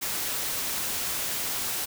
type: noise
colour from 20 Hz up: white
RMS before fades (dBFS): -30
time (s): 0.01-1.86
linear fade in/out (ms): 20
effects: none